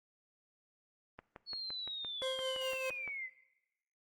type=click train; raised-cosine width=0.5 ms; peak=-32 dBFS; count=12; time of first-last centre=1.19-3.077 s; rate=5.83 Hz
type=linear sweep; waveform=sine; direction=down; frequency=4400 to 1995 Hz; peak=-39 dBFS; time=1.46-3.3 s; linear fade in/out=50 ms
type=tone with tremolo; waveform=40% pulse; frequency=523.3 Hz; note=C5; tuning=in tune; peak=-34 dBFS; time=2.22-2.9 s; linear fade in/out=2 ms; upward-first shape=triangle; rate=4.9 Hz; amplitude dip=55%
effects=noise-tail reverb RT60 0.9 s tail -18 dB re dry + Opus 32 kbps